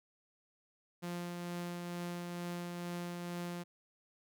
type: tone with tremolo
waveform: sawtooth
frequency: 174.61 Hz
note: F3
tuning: in tune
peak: -34 dBFS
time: 1.02-3.64 s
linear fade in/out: 20 ms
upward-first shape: triangle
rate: 2.2 Hz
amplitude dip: 30%
effects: none